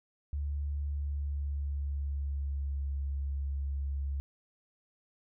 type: tone with pitch glide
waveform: sine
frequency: 72 to 69.51 Hz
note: D2 to C#2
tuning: -34 to +5 cents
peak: -31 dBFS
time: 0.33-4.2 s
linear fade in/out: 0 ms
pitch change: -61 cents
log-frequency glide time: 0.83-2.89 s
effects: none